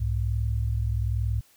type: tone pair together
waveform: sine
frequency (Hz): 65.41 / 106.5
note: C2 / G#2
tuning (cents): 0 / +44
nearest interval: minor sixth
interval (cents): 844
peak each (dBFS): -26 / -26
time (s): 0-1.41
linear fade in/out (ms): 10
effects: white hiss -60 dBFS RMS until 1.56 s